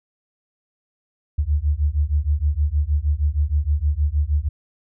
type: beating tone pair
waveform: sine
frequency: 70.9 / 77.3 Hz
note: C#2 / D#2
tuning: +40 / -11 cents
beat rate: 6.4 Hz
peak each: -20 dBFS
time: 1.38-4.49 s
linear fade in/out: 10 ms
effects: none